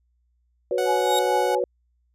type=chord; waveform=sine; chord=F# suspended fourth; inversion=none; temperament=equal; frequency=370 / 493.9 / 554.4 Hz; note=F#4 / B4 / C#5; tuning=0 / 0 / 0 cents; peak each=-26 / -24 / -26 dBFS; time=0.71-1.64 s; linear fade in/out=2 ms
type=tone with exponential growth; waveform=sawtooth; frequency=3749 Hz; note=A#7; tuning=9 cents sharp; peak=-19 dBFS; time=0.78-1.19 s; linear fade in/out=2 ms; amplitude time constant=88 ms
type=tone; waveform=sawtooth; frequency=739 Hz; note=F#5; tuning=2 cents flat; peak=-24 dBFS; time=0.78-1.55 s; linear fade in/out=2 ms
type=tone with tremolo; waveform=sine; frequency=843 Hz; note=G#5; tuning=26 cents sharp; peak=-20 dBFS; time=0.85-1.6 s; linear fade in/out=50 ms; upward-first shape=triangle; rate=4.4 Hz; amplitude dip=65%
effects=added 60 Hz sine -64 dBFS peak until 2.14 s + resampled to 32000 Hz